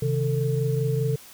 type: tone cluster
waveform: sine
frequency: 132.4 / 157.4 / 445.3 Hz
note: C3 / D#3 / A4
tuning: +21 / +20 / +21 cents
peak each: -23 / -29 / -27 dBFS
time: 0.02-1.16 s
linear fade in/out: 5 ms
effects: white hiss -47 dBFS RMS until 1.33 s